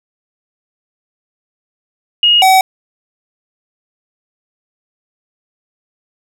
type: tone pair in turn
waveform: sine / square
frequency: 2871 / 758 Hz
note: F7 / F#5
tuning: +47 / +42 cents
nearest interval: octave + major seventh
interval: 2305 cents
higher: first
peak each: -6 dBFS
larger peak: neither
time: 2.23-2.42 / 2.42-2.61 s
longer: neither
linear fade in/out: 2 ms
effects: none